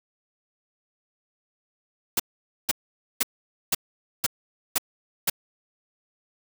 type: noise bursts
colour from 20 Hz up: white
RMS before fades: -22 dBFS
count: 7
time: 2.17-5.299 s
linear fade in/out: 5 ms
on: 27 ms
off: 490 ms
effects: none